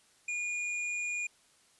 square tone, 2434 Hz, D#7, 39 cents flat, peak -33 dBFS, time 0.28-1.27 s, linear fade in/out 5 ms, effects white hiss -65 dBFS RMS until 1.79 s + resampled to 24000 Hz

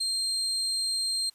35% pulse tone, 4186 Hz, C8, in tune, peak -25 dBFS, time 0-1.3 s, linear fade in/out 10 ms, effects white hiss -63 dBFS RMS until 1.34 s + resampled to 32000 Hz

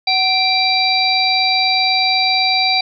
harmonic tone with a mistuned harmonic, 784 Hz, G5, in tune, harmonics 1 / 3 / 5 / 6, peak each -18 / -18 / -18 / -18 dBFS, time 0.07-2.81 s, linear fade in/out 5 ms, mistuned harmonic 1, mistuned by -67 cents, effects none

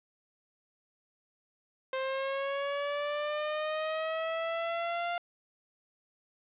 sawtooth linear sweep, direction up, 523.3 to 698.5 Hz, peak -27 dBFS, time 1.93-5.18 s, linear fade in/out 2 ms, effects resampled to 8000 Hz + 10-bit

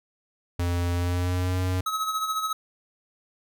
square tone with pitch glide, 87.31 to 91.92 Hz, F2 to F#2, 0 to -11 cents, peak -24 dBFS, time 0.59-1.81 s, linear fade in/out 5 ms, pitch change +89 cents, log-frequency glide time 0.93-1.59 s
square tone with tremolo, 1282 Hz, E6, 49 cents flat, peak -24 dBFS, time 1.86-2.53 s, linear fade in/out 5 ms, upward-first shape sine, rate 14 Hz, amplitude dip 55%
effects none

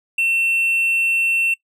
sine tone with tanh clipping, 2700 Hz, E7, 41 cents sharp, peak -17 dBFS, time 0.18-1.54 s, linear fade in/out 5 ms, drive 5 dB, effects noise-tail reverb RT60 0.1 s tail -21 dB re dry

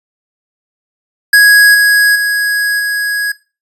square tone with level steps, 1661 Hz, G#6, in tune, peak -3 / -6 / -11 / -13 dBFS, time 1.33-3.32 s, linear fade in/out 5 ms, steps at 1.74 / 2.15 / 2.79 s, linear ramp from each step 10 ms, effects noise-tail reverb RT60 0.3 s tail -19 dB re dry + resampled to 32000 Hz

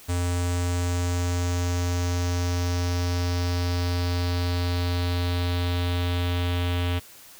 square tone with low-pass filter sweep, 88 Hz, F2, 14 cents sharp, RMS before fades -25 dBFS, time 0.08-7 s, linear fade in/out 20 ms, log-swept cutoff 8400 to 3200 Hz, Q 3.2, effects white hiss -48 dBFS RMS until 7.39 s

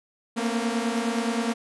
sawtooth tone cluster, 227.2 / 236.9 / 267.2 Hz, A#3 / A#3 / C4, -44 / +28 / +36 cents, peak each -23 / -24 / -30 dBFS, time 0.36-1.54 s, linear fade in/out 20 ms, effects resampled to 24000 Hz

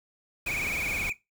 pink noise, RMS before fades -37 dBFS, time 0.46-1.1 s, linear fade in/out 5 ms
triangle tone with vibrato, 2344 Hz, D7, 4 cents flat, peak -27 dBFS, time 0.46-1.13 s, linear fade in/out 10 ms, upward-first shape triangle, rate 19 Hz, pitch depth 140 cents each way
effects noise-tail reverb RT60 0.2 s tail -17 dB re dry

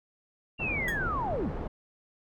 sine linear sweep, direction down, 2800 to 43.63 Hz, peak -29 dBFS, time 0.58-1.53 s, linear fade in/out 50 ms
pink low-pass noise, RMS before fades -35 dBFS, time 0.59-1.68 s, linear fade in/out 10 ms, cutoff 850 Hz, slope 12 dB/octave
35% pulse tone with exponential decay, 1661.2 Hz, G#6, in tune, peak -28 dBFS, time 0.88-1 s, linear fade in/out 2 ms, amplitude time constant 24 ms
effects none

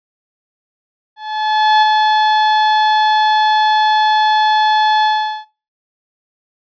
35% pulse tone with ADSR envelope, 860 Hz, A5, 40 cents flat, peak -6 dBFS, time 1.16-5.45 s, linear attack 660 ms, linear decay 18 ms, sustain -3 dB, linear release 410 ms, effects noise-tail reverb RT60 0.3 s tail -18 dB re dry + resampled to 11025 Hz

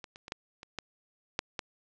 clicks, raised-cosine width 0.2 ms, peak -25 / -30 / -27 / -17 / -28 / -18 / -11 / -16 dBFS, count 8, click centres 0.042 / 0.159 / 0.281 / 0.321 / 0.631 / 0.787 / 1.391 / 1.592 s, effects low-pass 7000 Hz 12 dB/octave

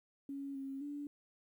sine tone with pitch steps, 277.7 / 271.1 / 289.1 Hz, C#4 / C#4 / D4, +3 / -38 / -27 cents, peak -40 dBFS, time 0.29-1.07 s, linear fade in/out 2 ms, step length 260 ms, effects 12-bit

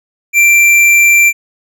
triangle tone with tanh clipping, 2356 Hz, D7, 5 cents sharp, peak -6 dBFS, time 0.33-1.33 s, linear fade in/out 50 ms, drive 18 dB, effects none

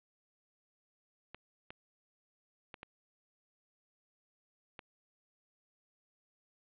clicks, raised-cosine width 0.3 ms, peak -29 dBFS, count 5, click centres 1.346 / 1.705 / 2.742 / 2.831 / 4.792 s, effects resampled to 8000 Hz + 10-bit

